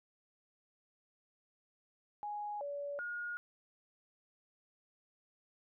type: tone with pitch steps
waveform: sine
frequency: 831 / 572 / 1433 Hz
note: G#5 / D5 / F6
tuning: +1 / -46 / +44 cents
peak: -38 dBFS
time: 2.23-3.37 s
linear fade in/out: 0 ms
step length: 380 ms
effects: none